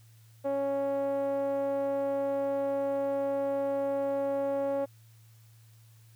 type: tone with low-pass filter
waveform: 5% pulse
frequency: 277.2 Hz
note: C#4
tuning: in tune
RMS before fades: -30 dBFS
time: 0.44-4.86 s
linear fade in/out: 20 ms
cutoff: 580 Hz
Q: 3.5
effects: added 112 Hz sine -54 dBFS peak until 6.15 s + white hiss -65 dBFS RMS until 6.15 s

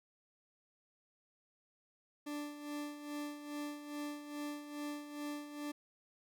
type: tone with tremolo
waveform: 40% pulse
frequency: 293.7 Hz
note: D4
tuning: in tune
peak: -38 dBFS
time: 2.26-5.72 s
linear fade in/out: 10 ms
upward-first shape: sine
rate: 2.4 Hz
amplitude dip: 65%
effects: none

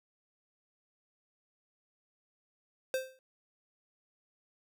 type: tone with exponential decay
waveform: square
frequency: 522 Hz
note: C5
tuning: 4 cents flat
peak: -28 dBFS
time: 2.94-3.19 s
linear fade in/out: 1 ms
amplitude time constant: 54 ms
effects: none

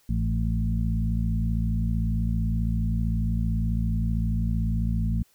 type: harmonic tone with a mistuned harmonic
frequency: 55.4 Hz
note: A1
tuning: 13 cents sharp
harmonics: 1 / 2 / 3 / 4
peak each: -25 / -28 / -30 / -31 dBFS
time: 0.09-5.23 s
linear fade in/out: 5 ms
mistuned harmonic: 3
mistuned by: +28 cents
effects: white hiss -63 dBFS RMS until 5.34 s

